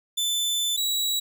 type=tone pair in turn; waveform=sawtooth; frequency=3520 / 3888 Hz; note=A7 / B7; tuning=0 / -28 cents; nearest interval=major second; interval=172 cents; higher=second; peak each=-20 dBFS; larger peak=neither; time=0.17-0.77 / 0.77-1.2 s; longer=first; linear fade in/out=10 ms; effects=none